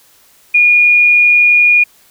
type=tone; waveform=sine; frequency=2437 Hz; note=D#7; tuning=37 cents flat; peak=-5 dBFS; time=0.54-1.84 s; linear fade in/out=10 ms; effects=white hiss -48 dBFS RMS until 2.1 s